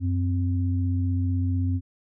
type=tone pair together; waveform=sine; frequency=92.3 / 261.1 Hz; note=F#2 / C4; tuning=-4 / -3 cents; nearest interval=octave + tritone; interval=1801 cents; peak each=-22 / -29 dBFS; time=0-1.81 s; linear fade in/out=50 ms; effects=none